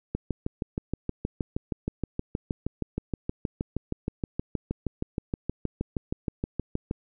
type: click train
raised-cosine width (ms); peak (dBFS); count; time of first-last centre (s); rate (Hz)
3; -15; 44; 0.15-6.911; 6.36
effects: none